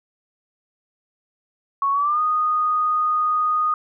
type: tone with pitch glide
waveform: sine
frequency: 1108.7 to 1237.3 Hz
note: C#6 to D#6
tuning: 0 to -10 cents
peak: -17 dBFS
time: 1.82-3.74 s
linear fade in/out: 2 ms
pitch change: +190 cents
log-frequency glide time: 1.92-2.21 s
effects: none